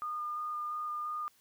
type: tone with vibrato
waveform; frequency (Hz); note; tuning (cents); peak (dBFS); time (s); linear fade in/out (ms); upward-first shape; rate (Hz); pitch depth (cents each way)
sine; 1215; D#6; -42; -34; 0.02-1.28; 0; square; 2.9; 9
effects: white hiss -67 dBFS RMS until 1.4 s